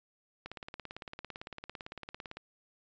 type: click train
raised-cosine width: 0.3 ms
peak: -26 dBFS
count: 35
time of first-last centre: 0.46-2.37 s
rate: 17.8 Hz
effects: resampled to 16000 Hz